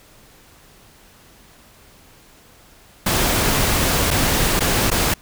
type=noise with dropouts; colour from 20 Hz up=pink; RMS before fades=-18 dBFS; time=3.06-5.14 s; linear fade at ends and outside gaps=5 ms; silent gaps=4.106-4.11 / 4.595-4.605 / 4.903-4.914 s; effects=pink hiss -49 dBFS RMS until 5.21 s